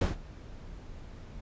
brown noise with ADSR envelope, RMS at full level -23 dBFS, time 0.01-1.41 s, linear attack 5 ms, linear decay 140 ms, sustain -22 dB, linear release 11 ms, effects resampled to 16000 Hz

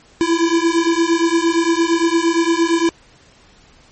square beating tone pair, 330 / 338.7 Hz, E4 / E4, +2 / +47 cents, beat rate 8.7 Hz, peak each -17 dBFS, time 0.21-2.89 s, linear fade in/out 0 ms, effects pink hiss -49 dBFS RMS until 3.91 s + MP3 32 kbps

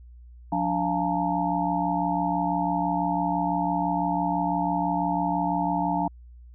sine tone cluster, 178.3 / 289.9 / 694 / 852 / 918 Hz, F3 / D4 / F5 / G#5 / A#5, +36 / -22 / -11 / +44 / -27 cents, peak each -29 dBFS, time 0.52-6.08 s, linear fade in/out 5 ms, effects added 60 Hz sine -44 dBFS peak until 6.54 s

